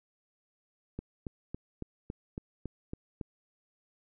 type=click train; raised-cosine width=3 ms; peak=-24 dBFS; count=9; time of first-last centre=0.99-3.212 s; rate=3.6 Hz; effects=none